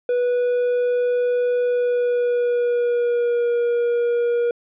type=tone with pitch glide; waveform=triangle; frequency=490.2 to 476.2 Hz; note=B4 to A#4; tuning=-13 to +37 cents; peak=-15 dBFS; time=0.09-4.51 s; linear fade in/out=2 ms; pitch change=-50 cents; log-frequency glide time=1.63-3.51 s; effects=resampled to 8000 Hz